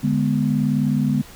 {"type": "chord", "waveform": "sine", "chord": "G# diminished", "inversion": "second", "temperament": "equal", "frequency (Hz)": [146.83, 207.7, 246.9], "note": ["D3", "G#3", "B3"], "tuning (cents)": [0, 0, 0], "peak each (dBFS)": -21, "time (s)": [0.03, 1.22], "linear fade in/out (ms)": 10, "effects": ["pink hiss -43 dBFS RMS until 1.35 s"]}